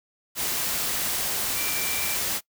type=tone in noise; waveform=sine; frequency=2349 Hz; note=D7; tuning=in tune; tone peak=-34 dBFS; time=1.54-2.18 s; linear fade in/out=50 ms; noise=white; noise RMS=-27 dBFS; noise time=0.35-2.41 s; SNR=-10 dB; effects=noise-tail reverb RT60 0.1 s tail -22 dB re dry